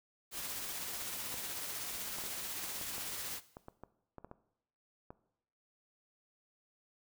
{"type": "noise with tremolo", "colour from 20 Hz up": "white", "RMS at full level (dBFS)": -40, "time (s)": [0.31, 3.41], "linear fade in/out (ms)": 50, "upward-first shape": "triangle", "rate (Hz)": 16, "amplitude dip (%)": 30}
{"type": "clicks", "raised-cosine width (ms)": 1, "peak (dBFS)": -33, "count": 12, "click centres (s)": [1.342, 2.186, 2.238, 2.813, 2.981, 3.569, 3.684, 3.836, 4.183, 4.246, 4.314, 5.105]}
{"effects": ["noise-tail reverb RT60 0.8 s tail -17 dB re dry"]}